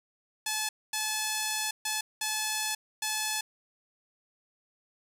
5% pulse tone bursts at uneven times, 862 Hz, A5, 36 cents flat, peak -17 dBFS, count 5, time 0.46-0.69 / 0.93-1.71 / 1.85-2.01 / 2.21-2.75 / 3.02-3.41 s, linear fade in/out 5 ms, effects none

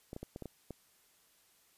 clicks, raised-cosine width 2 ms, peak -29 dBFS, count 7, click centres 0.131 / 0.164 / 0.23 / 0.361 / 0.423 / 0.457 / 0.707 s, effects white hiss -68 dBFS RMS until 1.77 s + resampled to 32000 Hz

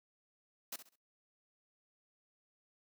white noise with echo, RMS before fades -42 dBFS, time 0.72-0.76 s, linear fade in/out 5 ms, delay 66 ms, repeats 3, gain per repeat -11 dB, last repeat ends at 0.958 s, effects noise-tail reverb RT60 0.2 s tail -21 dB re dry + high-pass 150 Hz 12 dB/octave

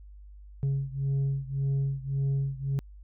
sine beating tone pair, 136.7 / 138.5 Hz, C#3 / C#3, -24 / -1 cents, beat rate 1.8 Hz, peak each -26 / -28 dBFS, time 0.63-2.79 s, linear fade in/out 0 ms, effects tanh soft clip ceiling -23 dBFS + added 50 Hz sine -45 dBFS peak until 3.03 s

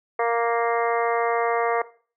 harmonic tone, 233.2 Hz, A#3, 1 cent sharp, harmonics 2 / 3 / 4 / 5 / 6 / 7 / 8 / 9, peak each -23 / -25 / -29 / -28 / -38 / -38 / -34 / -34 dBFS, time 0.19-1.82 s, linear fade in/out 5 ms, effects noise-tail reverb RT60 0.4 s tail -17 dB re dry

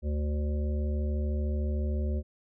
harmonic tone, 73.9 Hz, D2, 11 cents sharp, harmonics 1 / 3 / 5 / 7 / 8, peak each -27 / -37 / -41 / -44 / -45 dBFS, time 0.02-2.23 s, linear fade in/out 50 ms, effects none

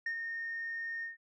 sine tone with ADSR envelope, 1836 Hz, A#6, 27 cents flat, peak -29 dBFS, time 0.06-1.17 s, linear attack 5 ms, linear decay 80 ms, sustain -6 dB, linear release 140 ms, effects tanh soft clip ceiling -31 dBFS

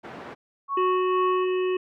pink band-pass noise, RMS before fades -40 dBFS, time 0.03-0.35 s, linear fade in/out 20 ms, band 230 to 1700 Hz, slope 12 dB/octave
sine tone, 1108.7 Hz, C#6, in tune, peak -24 dBFS, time 0.68-1.48 s, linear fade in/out 50 ms
harmonic tone, 368.7 Hz, F#4, 6 cents flat, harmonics 1 / 3 / 5 / 7 / 8, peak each -22 / -35 / -42 / -38 / -43 dBFS, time 0.77-1.77 s, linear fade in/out 5 ms
effects none

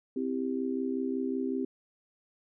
sine chord, C major, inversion none, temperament just, 261.6 / 327 / 392.4 Hz, C4 / E4 / G4, 0 / -14 / +2 cents, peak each -31 / -37 / -34 dBFS, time 0.16-1.65 s, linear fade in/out 5 ms, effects none

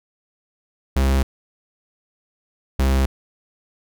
45% pulse tone pair in turn, 67 / 66.73 Hz, C2 / C2, +42 / +35 cents, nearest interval unison, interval 7 cents, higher first, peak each -15 dBFS, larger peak neither, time 0.96-1.23 / 2.79-3.06 s, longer neither, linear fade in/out 5 ms, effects none

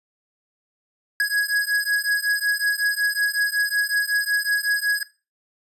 square beating tone pair, 1661.2 / 1666.6 Hz, G#6 / G#6, 0 / +6 cents, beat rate 5.4 Hz, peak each -23 dBFS, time 1.2-5.03 s, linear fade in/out 2 ms, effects noise-tail reverb RT60 0.3 s tail -18 dB re dry + resampled to 32000 Hz

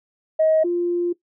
sine tone pair in turn, 632 / 348.8 Hz, D#5 / F4, +27 / -2 cents, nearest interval minor seventh, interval 1029 cents, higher first, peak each -13 / -18 dBFS, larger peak first, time 0.39-0.64 / 0.64-1.13 s, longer second, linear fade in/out 10 ms, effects noise-tail reverb RT60 0.1 s tail -18 dB re dry + tanh soft clip ceiling -9 dBFS

